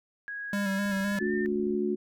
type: tone with pitch glide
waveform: sine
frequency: 1654 to 1803.7 Hz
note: G#6 to A6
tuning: -8 to +42 cents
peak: -34 dBFS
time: 0.28-1.46 s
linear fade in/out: 0 ms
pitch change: +150 cents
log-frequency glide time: 1.07-1.32 s
type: tone with vibrato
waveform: square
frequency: 198 Hz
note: G3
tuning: 18 cents sharp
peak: -28 dBFS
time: 0.53-1.19 s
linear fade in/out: 2 ms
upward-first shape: square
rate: 3.9 Hz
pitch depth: 29 cents each way
type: click train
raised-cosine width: 3 ms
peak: -38 dBFS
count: 25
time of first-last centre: 0.86-1.742 s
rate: 27.2 Hz
type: harmonic tone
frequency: 72.5 Hz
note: D2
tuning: 22 cents flat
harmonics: 3 / 4 / 5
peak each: -30 / -34 / -28 dBFS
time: 1.2-1.96 s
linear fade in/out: 20 ms
effects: none